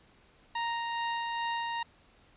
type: tone with tremolo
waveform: sawtooth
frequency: 932.3 Hz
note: A#5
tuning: in tune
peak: -26 dBFS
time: 0.55-1.83 s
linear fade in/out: 5 ms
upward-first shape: sine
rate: 2.4 Hz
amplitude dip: 25%
effects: pink hiss -62 dBFS RMS until 2.36 s + resampled to 8000 Hz